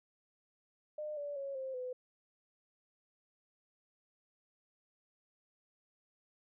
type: tone with pitch steps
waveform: sine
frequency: 605 / 578 / 552.2 / 527.6 / 504.1 Hz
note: D#5 / D5 / C#5 / C5 / B4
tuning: -49 / -28 / -7 / +14 / +35 cents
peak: -38 dBFS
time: 0.98-1.93 s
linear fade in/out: 5 ms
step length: 190 ms
effects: none

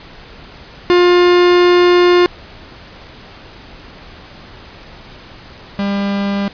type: tone pair in turn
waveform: 45% pulse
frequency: 354.5 / 199.7 Hz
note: F4 / G3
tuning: +26 / +32 cents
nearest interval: minor seventh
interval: 994 cents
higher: first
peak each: -7 / -15 dBFS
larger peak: first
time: 0.9-2.26 / 5.79-6.48 s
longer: first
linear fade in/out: 0 ms
effects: pink hiss -37 dBFS RMS until 6.53 s + resampled to 11025 Hz

